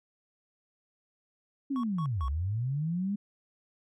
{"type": "linear two-way sweep", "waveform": "sine", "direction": "down then up", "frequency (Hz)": [285.1, 62.2, 208.2], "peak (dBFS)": -28, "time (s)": [1.7, 3.16], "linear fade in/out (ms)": 10, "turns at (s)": 2.26}
{"type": "tone bursts", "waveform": "triangle", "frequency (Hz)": 1108.7, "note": "C#6", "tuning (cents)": 0, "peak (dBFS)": -35, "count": 3, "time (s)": [1.76, 2.282], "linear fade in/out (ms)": 0, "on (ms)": 74, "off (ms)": 150}
{"effects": []}